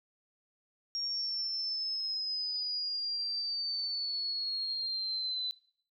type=exponential sweep; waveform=sine; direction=down; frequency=5580 to 4000 Hz; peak=-32 dBFS; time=0.95-5.51 s; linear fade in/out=0 ms; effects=noise-tail reverb RT60 0.6 s tail -22 dB re dry

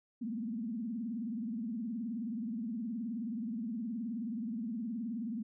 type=tone with vibrato; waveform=sine; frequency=227.5 Hz; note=A#3; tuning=42 cents flat; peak=-35 dBFS; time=0.21-5.43 s; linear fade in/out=10 ms; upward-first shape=triangle; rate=19 Hz; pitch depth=210 cents each way; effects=none

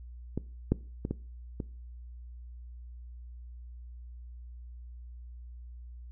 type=clicks; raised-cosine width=3 ms; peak=-18 / -11 / -19 / -18 / -21 dBFS; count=5; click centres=0.376 / 0.72 / 1.051 / 1.11 / 1.602 s; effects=noise-tail reverb RT60 0.4 s tail -21 dB re dry + added 60 Hz sine -43 dBFS peak until 6.11 s

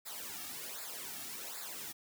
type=noise with flanger; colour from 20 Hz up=white; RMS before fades=-44 dBFS; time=0.05-1.93 s; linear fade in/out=20 ms; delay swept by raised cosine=0.33 to 2.03 ms; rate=1.3 Hz; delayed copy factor=-0.8; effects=none

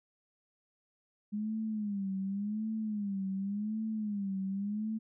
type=tone with vibrato; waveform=sine; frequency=205.5 Hz; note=G#3; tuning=18 cents flat; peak=-32 dBFS; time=1.32-4.99 s; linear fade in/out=20 ms; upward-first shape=sine; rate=0.89 Hz; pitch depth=120 cents each way; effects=none

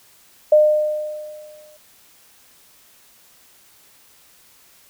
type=tone with exponential decay; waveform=sine; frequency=607 Hz; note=D#5; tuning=43 cents flat; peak=-7 dBFS; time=0.52-1.77 s; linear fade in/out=5 ms; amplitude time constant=270 ms; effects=white hiss -52 dBFS RMS until 4.89 s

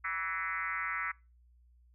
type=tone with frequency modulation; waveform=sine; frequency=1675 Hz; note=G#6; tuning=14 cents sharp; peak=-32 dBFS; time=0.04-1.12 s; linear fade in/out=10 ms; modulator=176 Hz; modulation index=3; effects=noise-tail reverb RT60 0.3 s tail -25 dB re dry + added 60 Hz sine -60 dBFS peak until 1.94 s

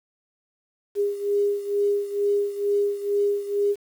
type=beating tone pair; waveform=sine; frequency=406 / 408.2 Hz; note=G#4 / G#4; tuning=-39 / -30 cents; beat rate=2.2 Hz; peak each=-22 / -26 dBFS; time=0.95-3.76 s; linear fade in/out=50 ms; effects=8-bit

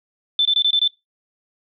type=tone bursts; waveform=sine; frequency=3530 Hz; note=A7; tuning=5 cents sharp; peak=-13 dBFS; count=6; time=0.39-0.877 s; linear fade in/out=2 ms; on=62 ms; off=23 ms; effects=noise-tail reverb RT60 0.2 s tail -22 dB re dry

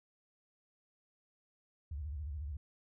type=tone with vibrato; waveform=sine; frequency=73.42 Hz; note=D2; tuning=in tune; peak=-38 dBFS; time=1.91-2.57 s; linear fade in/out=5 ms; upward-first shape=square; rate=14 Hz; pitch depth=150 cents each way; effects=none

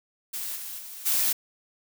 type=noise with level steps; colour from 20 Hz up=blue; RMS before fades=-33 / -37 / -41 / -24 dBFS; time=0.33-1.33 s; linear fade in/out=10 ms; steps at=0.55 / 0.78 / 1.05 s; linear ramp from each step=20 ms; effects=none

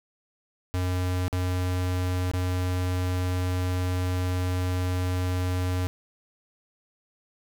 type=tone with dropouts; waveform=square; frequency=90.9 Hz; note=F#2; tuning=30 cents flat; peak=-25 dBFS; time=0.74-5.87 s; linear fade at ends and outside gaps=0 ms; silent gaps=1.281-1.328 / 2.314-2.336 s; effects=none

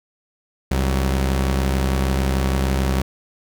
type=tone pair together; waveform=sawtooth; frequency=66.61 / 188.4 Hz; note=C2 / F#3; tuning=+32 / +32 cents; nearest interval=octave + tritone; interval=1800 cents; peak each=-14 / -22 dBFS; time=0.71-3.02 s; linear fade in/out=5 ms; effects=none

